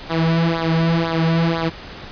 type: tone with flanger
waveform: sawtooth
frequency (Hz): 164.81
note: E3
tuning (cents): 0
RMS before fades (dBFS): -18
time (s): 0.09-1.7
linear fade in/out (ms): 20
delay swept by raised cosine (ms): 0.35 to 3.75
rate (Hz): 2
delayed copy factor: -0.9
effects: pink hiss -35 dBFS RMS until 2.11 s + resampled to 11025 Hz